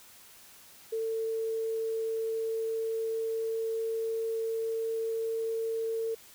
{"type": "tone with pitch glide", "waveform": "sine", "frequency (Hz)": [448.1, 451.2], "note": ["A4", "A4"], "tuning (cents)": [32, 44], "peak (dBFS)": -29, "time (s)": [0.92, 6.15], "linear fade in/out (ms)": 10, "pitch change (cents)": 12, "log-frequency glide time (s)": [2.07, 5.29], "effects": ["white hiss -54 dBFS RMS until 6.34 s"]}